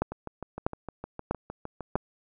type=two click trains; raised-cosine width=1 ms; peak=-11 / -22 dBFS; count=4 / 13; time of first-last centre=0.02-1.955 / 0.12-1.96 s; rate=1.55 / 6.52 Hz; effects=none